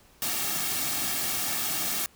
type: noise with comb filter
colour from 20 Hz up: white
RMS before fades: -29 dBFS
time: 0.22-2.06 s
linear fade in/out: 0 ms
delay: 2 ms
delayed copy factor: -0.6
effects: pink hiss -58 dBFS RMS until 2.15 s